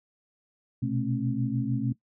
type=tone cluster; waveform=sine; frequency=122 / 128.6 / 219.3 / 270.4 Hz; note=B2 / C3 / A3 / C#4; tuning=-21 / -30 / -6 / -43 cents; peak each=-31 dBFS; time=0.82-1.93 s; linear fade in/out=10 ms; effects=noise-tail reverb RT60 0.1 s tail -18 dB re dry